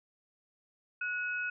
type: tone pair together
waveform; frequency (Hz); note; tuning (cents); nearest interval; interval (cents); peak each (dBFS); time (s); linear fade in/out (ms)
sine; 1465.3 / 2555; F#6 / D#7; -17 / +45; minor seventh; 962; -33 / -38; 1.01-1.5; 5
effects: none